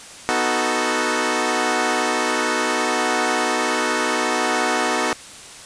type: chord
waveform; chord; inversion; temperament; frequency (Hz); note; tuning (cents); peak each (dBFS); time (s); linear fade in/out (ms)
10% pulse; B dominant seventh; none; equal; 246.9 / 311.1 / 370 / 440; B3 / D#4 / F#4 / A4; 0 / 0 / 0 / 0; -16; 0.29-5.13; 0
effects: white hiss -39 dBFS RMS until 5.65 s + resampled to 22050 Hz